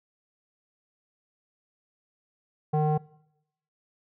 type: tone with low-pass filter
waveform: square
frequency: 152.6 Hz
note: D#3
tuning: 33 cents flat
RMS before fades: -24 dBFS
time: 2.73-2.98 s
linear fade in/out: 10 ms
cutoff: 720 Hz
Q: 3.5
effects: noise-tail reverb RT60 0.8 s tail -22 dB re dry

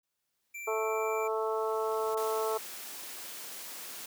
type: noise with exponential growth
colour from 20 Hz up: white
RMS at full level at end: -46 dBFS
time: 0.03-2.15 s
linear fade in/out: 5 ms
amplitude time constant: 460 ms
type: tone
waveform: square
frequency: 2349 Hz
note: D7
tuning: in tune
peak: -40 dBFS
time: 0.54-1.28 s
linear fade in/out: 10 ms
type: harmonic tone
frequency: 220 Hz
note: A3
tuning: in tune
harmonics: 2 / 3 / 4 / 5 / 6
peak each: -31 / -37 / -37 / -38 / -39 dBFS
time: 0.67-2.58 s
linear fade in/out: 10 ms
type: high-pass noise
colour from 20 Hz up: white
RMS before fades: -43 dBFS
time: 2.17-4.06 s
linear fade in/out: 5 ms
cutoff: 230 Hz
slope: 12 dB/octave
effects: none

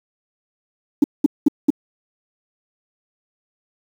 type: tone bursts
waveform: sine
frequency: 289.4 Hz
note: D4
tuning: 25 cents flat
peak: -7 dBFS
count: 4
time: 1.02-1.704 s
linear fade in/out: 5 ms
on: 21 ms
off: 200 ms
effects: tanh soft clip ceiling -4 dBFS + 7-bit

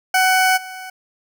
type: tone with level steps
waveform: 20% pulse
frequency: 748 Hz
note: F#5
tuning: 19 cents sharp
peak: -8 / -26 dBFS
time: 0.14-0.9 s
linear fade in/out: 5 ms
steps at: 0.56 s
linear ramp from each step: 20 ms
effects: none

